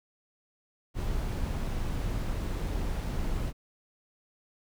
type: noise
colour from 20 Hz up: brown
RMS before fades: -31 dBFS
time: 0.94-3.53 s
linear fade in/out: 50 ms
effects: none